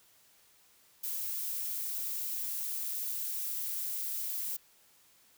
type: noise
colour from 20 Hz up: violet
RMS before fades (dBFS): -36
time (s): 1.03-4.57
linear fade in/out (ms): 10
effects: white hiss -64 dBFS RMS until 5.37 s